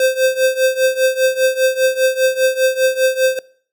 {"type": "tone with tremolo", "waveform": "square", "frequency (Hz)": 521, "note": "C5", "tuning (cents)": -7, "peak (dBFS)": -10, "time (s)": [0, 3.39], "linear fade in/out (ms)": 2, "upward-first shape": "triangle", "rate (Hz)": 5, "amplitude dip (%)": 90, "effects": ["noise-tail reverb RT60 0.5 s tail -22 dB re dry"]}